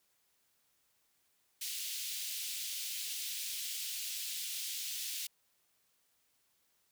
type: high-pass noise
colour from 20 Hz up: pink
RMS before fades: -40 dBFS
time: 1.61-5.27 s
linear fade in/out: 5 ms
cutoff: 2900 Hz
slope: 24 dB/octave
effects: white hiss -75 dBFS RMS until 6.91 s